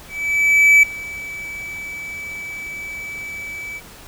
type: tone with ADSR envelope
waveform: triangle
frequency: 2301 Hz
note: D7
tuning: 36 cents flat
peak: -5 dBFS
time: 0.08-3.81 s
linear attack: 750 ms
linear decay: 5 ms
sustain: -21 dB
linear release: 43 ms
effects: pink hiss -41 dBFS RMS until 4.07 s